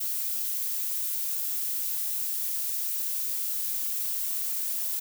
violet noise with high-pass filter sweep, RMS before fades -30 dBFS, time 0-5 s, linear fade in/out 10 ms, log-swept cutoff 200 to 750 Hz, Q 3.1, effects none

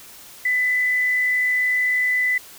sine tone with frequency modulation, 1999 Hz, B6, 20 cents sharp, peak -17 dBFS, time 0.45-2.38 s, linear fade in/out 5 ms, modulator 52.9 Hz, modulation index 0.32, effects white hiss -43 dBFS RMS until 2.58 s

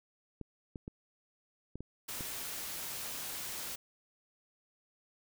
clicks, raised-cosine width 3 ms, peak -29 dBFS, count 6, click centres 0.413 / 0.758 / 0.879 / 1.756 / 1.806 / 2.208 s
white noise, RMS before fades -41 dBFS, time 2.08-3.76 s, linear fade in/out 10 ms
effects none

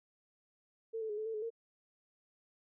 sine tone with pitch steps, 450.3 / 439.9 / 417.5 / 433.8 / 447.5 / 426.5 / 458.5 Hz, A4 / A4 / G#4 / A4 / A4 / G#4 / A#4, +40 / 0 / +9 / -25 / +29 / +46 / -29 cents, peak -36 dBFS, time 0.93-1.504 s, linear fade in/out 20 ms, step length 82 ms, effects none

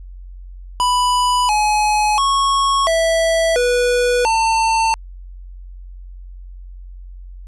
square tone with pitch steps, 990 / 845 / 1100 / 657 / 489.6 / 897 Hz, B5 / G#5 / C#6 / E5 / B4 / A5, +4 / +30 / -14 / -6 / -15 / +33 cents, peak -14 dBFS, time 0.8-4.94 s, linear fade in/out 0 ms, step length 690 ms, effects added 45 Hz sine -32 dBFS peak until 7.47 s + resampled to 24000 Hz

